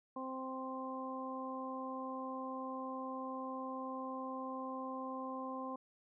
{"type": "harmonic tone", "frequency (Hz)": 261.6, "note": "C4", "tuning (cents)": 0, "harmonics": [1, 2, 3, 4], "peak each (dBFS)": [-44, -46, -49, -44], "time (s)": [0.16, 5.76], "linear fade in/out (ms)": 5, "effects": []}